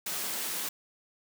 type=high-pass noise; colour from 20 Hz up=white; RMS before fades=-34 dBFS; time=0.06-0.69 s; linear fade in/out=5 ms; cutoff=140 Hz; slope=48 dB/octave; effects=none